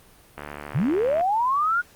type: click train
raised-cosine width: 0.5 ms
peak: -19 dBFS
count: 62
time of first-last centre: 0.38-1.21 s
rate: 73.5 Hz
type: linear sweep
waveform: sine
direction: up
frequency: 101.9 to 1458 Hz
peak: -19 dBFS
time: 0.74-1.82 s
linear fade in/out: 20 ms
effects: pink hiss -53 dBFS RMS until 1.95 s + Opus 32 kbps